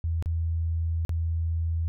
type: tone with dropouts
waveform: sine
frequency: 82.41 Hz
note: E2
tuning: in tune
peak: -24 dBFS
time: 0.04-1.88 s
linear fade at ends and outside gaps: 0 ms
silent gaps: 0.225-0.259 / 1.05-1.093 s
effects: none